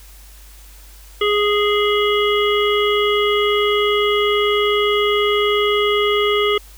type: harmonic tone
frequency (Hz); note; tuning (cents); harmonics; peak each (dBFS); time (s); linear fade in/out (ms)
415.3; G#4; 0; 1 / 3 / 5 / 7 / 8; -16 / -21 / -23 / -24 / -25; 1.21-6.58; 5
effects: added 50 Hz sine -40 dBFS peak until 6.77 s + white hiss -46 dBFS RMS until 6.77 s